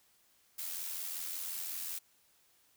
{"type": "noise with amplitude modulation", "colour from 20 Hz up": "blue", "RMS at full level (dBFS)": -38, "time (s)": [0.58, 1.99], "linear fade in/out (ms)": 10, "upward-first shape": "sine", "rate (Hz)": 85.4, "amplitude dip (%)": 45, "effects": ["white hiss -69 dBFS RMS until 2.76 s"]}